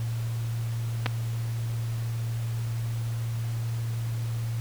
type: clicks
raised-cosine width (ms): 0.3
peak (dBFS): -11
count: 2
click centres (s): 1.06 / 1.064
effects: added 115 Hz sine -27 dBFS peak until 4.6 s + pink hiss -45 dBFS RMS until 4.6 s